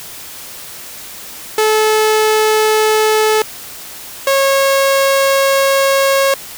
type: tone pair in turn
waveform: sawtooth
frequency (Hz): 432.8 / 546.3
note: A4 / C#5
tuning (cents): -29 / -25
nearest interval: major third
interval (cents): 404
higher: second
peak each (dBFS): -6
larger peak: neither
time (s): 1.58-3.42 / 4.27-6.34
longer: second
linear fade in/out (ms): 2
effects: white hiss -31 dBFS RMS until 6.57 s